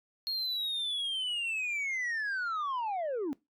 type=linear sweep; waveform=sine; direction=down; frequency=4300 to 260 Hz; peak=-28 dBFS; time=0.27-3.33 s; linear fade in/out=0 ms; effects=noise-tail reverb RT60 0.2 s tail -22 dB re dry + tanh soft clip ceiling -30 dBFS